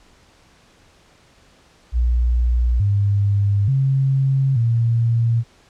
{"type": "tone with pitch steps", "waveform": "sine", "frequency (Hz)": [59.9, 100.9, 135, 116.1], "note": ["A#1", "G#2", "C#3", "A#2"], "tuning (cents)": [48, -49, -45, -7], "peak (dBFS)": -14, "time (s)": [1.92, 5.44], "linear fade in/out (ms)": 50, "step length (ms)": 880, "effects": ["pink hiss -53 dBFS RMS until 5.69 s", "low-pass 7000 Hz 12 dB/octave"]}